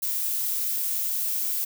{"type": "noise", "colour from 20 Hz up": "violet", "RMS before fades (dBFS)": -27, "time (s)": [0.02, 1.65], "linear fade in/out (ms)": 10, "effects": []}